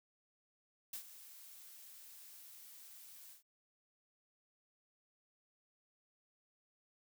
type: noise with ADSR envelope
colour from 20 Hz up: blue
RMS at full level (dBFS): -43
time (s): 0.93-3.43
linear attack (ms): 6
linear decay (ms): 90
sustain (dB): -13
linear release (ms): 120
effects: none